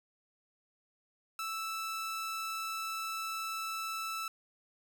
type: tone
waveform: sawtooth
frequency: 1318.5 Hz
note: E6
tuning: in tune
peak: -32 dBFS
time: 1.39-4.28 s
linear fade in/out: 2 ms
effects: none